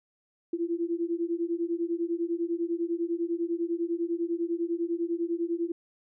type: beating tone pair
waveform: sine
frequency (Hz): 333.9 / 343.9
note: E4 / F4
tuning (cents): +22 / -27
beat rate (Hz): 10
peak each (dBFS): -30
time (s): 0.53-5.72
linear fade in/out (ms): 5
effects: none

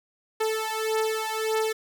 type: beating tone pair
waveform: sawtooth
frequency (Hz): 438.3 / 440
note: A4 / A4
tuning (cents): -7 / 0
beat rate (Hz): 1.7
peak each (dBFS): -24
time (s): 0.4-1.73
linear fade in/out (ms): 10
effects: none

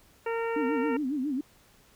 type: harmonic tone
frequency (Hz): 459.1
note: A#4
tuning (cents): -26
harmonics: 1 / 2 / 3 / 4 / 5 / 6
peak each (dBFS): -29 / -35 / -39 / -41 / -43 / -45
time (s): 0.26-0.97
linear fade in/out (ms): 5
type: tone with vibrato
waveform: sine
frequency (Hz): 277.2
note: C#4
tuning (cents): 0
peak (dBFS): -27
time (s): 0.56-1.41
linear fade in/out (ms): 5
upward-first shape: sine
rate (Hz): 7.3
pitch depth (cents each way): 170
effects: pink hiss -60 dBFS RMS until 1.95 s

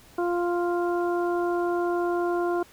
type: harmonic tone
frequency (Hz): 349.2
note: F4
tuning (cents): 0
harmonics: 1 / 2 / 3 / 4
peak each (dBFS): -24 / -30 / -34 / -36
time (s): 0.18-2.63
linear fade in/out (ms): 5
effects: pink hiss -53 dBFS RMS until 2.72 s

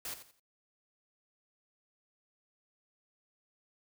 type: noise with echo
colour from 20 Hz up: white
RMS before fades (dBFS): -40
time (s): 0.05-0.14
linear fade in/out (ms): 2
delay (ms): 86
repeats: 3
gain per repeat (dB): -11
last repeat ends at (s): 0.398
effects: noise-tail reverb RT60 0.1 s tail -26 dB re dry

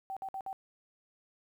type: tone bursts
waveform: sine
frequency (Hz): 772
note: G5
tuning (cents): -27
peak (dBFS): -36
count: 4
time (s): 0.1-0.529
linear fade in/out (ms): 0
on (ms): 66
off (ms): 55
effects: 11-bit

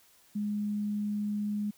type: tone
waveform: sine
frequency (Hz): 207.7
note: G#3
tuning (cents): 0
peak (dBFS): -29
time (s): 0.35-1.71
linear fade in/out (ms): 10
effects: white hiss -62 dBFS RMS until 1.77 s

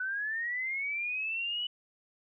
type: linear sweep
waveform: sine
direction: up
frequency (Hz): 1485 to 2973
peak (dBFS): -31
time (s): 0-1.67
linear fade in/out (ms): 5
effects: none

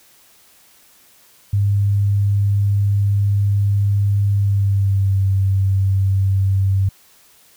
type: tone with pitch glide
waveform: sine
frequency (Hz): 100.8 to 96.86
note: G2 to G2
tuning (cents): +49 to -20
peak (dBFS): -13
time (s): 1.53-6.89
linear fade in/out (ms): 5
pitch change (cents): -69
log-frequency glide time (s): 4.31-5.23
effects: white hiss -51 dBFS RMS until 7.56 s

